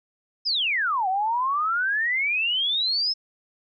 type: exponential two-way sweep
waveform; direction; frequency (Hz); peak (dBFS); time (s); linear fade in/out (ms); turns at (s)
sine; down then up; 5300 to 734 to 5300; -21; 0.45-3.14; 20; 1.08
effects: none